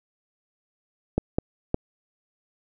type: clicks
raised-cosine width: 2 ms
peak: -8 dBFS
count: 3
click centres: 1.18 / 1.385 / 1.744 s
effects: none